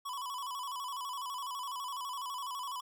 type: tone with vibrato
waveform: square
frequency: 1056 Hz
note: C6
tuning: 16 cents sharp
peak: -38 dBFS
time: 0.05-2.81 s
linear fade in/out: 10 ms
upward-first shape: square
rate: 12 Hz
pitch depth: 95 cents each way
effects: none